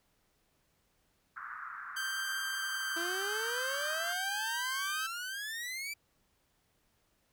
pink band-pass noise, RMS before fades -44 dBFS, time 1.36-4.13 s, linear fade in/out 10 ms, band 1200 to 1600 Hz, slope 48 dB/octave
sawtooth tone with vibrato, 1568 Hz, G6, in tune, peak -31 dBFS, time 1.96-5.07 s, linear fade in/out 10 ms, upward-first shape triangle, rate 0.58 Hz, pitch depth 10 cents each way
sawtooth exponential sweep, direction up, 330.5 to 2353 Hz, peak -34 dBFS, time 2.96-5.94 s, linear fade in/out 10 ms
effects pink hiss -74 dBFS RMS until 7.32 s

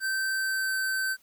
square tone with pitch glide, 1552 to 1542.2 Hz, G6 to G6, -18 to -29 cents, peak -27 dBFS, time 0-1.17 s, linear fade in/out 50 ms, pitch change -11 cents, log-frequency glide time 0.31-0.76 s, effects white hiss -63 dBFS RMS until 1.22 s

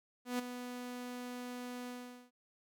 sawtooth tone with ADSR envelope, 246.9 Hz, B3, in tune, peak -28 dBFS, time 0.25-2.31 s, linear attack 140 ms, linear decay 11 ms, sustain -10 dB, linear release 440 ms, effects none

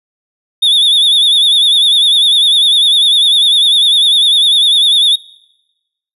triangle tone with vibrato, 3555 Hz, A7, 17 cents sharp, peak -5 dBFS, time 0.62-5.16 s, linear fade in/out 10 ms, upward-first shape sine, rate 10 Hz, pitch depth 89 cents each way, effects noise-tail reverb RT60 1.0 s tail -23 dB re dry + resampled to 32000 Hz

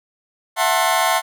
sawtooth chord, F# half-diminished seventh, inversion third, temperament just, 666 / 740 / 888 / 1065.6 Hz, E5 / F#5 / A5 / C6, +18 / 0 / +16 / +31 cents, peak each -17 dBFS, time 0.56-1.22 s, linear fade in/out 50 ms, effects none

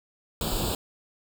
pink noise with comb filter, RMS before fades -28 dBFS, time 0.41-0.75 s, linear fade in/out 2 ms, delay 0.25 ms, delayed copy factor +0.9, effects none

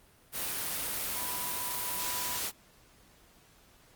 sine tone in noise, 987.8 Hz, B5, in tune, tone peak -41 dBFS, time 1.13-2.41 s, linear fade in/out 50 ms, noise white, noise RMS -34 dBFS, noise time 0.32-2.52 s, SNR -10 dB, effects pink hiss -61 dBFS RMS until 3.95 s + Opus 32 kbps

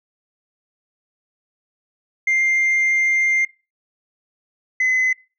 sine tone pair in turn, 2102 / 2032 Hz, C7 / B6, +7 / +49 cents, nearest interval minor second, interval 58 cents, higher first, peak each -13 dBFS, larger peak neither, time 2.27-3.45 / 4.8-5.13 s, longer first, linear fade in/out 5 ms, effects noise-tail reverb RT60 0.3 s tail -23 dB re dry + tanh soft clip ceiling -13 dBFS

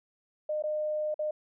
sine tone with dropouts, 609 Hz, D#5, 37 cents flat, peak -28 dBFS, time 0.49-1.31 s, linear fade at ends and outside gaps 5 ms, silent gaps 0.624-0.637 / 1.143-1.191 s, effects none

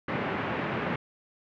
pink band-pass noise, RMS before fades -31 dBFS, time 0.08-0.96 s, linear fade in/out 5 ms, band 120 to 2400 Hz, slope 24 dB/octave, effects none

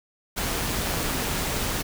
pink noise with amplitude modulation, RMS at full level -26 dBFS, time 0.36-1.83 s, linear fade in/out 20 ms, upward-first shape sine, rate 178 Hz, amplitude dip 25%, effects none

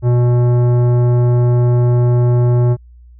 sine tone with tanh clipping, 121.8 Hz, B2, 24 cents flat, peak -11 dBFS, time 0.02-2.77 s, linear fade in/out 50 ms, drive 14 dB, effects added 60 Hz sine -38 dBFS peak until 3.19 s

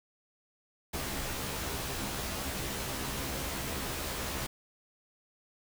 pink noise with comb filter, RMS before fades -36 dBFS, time 0.93-4.47 s, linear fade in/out 10 ms, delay 15 ms, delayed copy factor +0.8, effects none

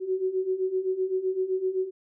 sine beating tone pair, 370 / 377.8 Hz, F#4 / F#4, 0 / +36 cents, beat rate 7.8 Hz, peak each -30 / -26 dBFS, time 0-1.91 s, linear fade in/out 50 ms, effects none

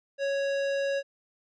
sine tone with hard clipping, 554.4 Hz, C#5, in tune, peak -28 dBFS, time 0.18-1.03 s, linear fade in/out 50 ms, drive 15 dB, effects resampled to 24000 Hz

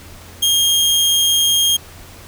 sawtooth tone, 3231 Hz, G#7, 48 cents flat, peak -9 dBFS, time 0.42-1.77 s, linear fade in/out 10 ms, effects added 86 Hz sine -41 dBFS peak until 2.27 s + pink hiss -40 dBFS RMS until 2.27 s

